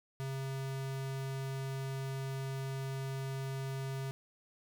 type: tone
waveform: square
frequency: 134.6 Hz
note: C3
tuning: 49 cents sharp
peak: -37 dBFS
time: 0.2-4.11 s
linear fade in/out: 0 ms
effects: none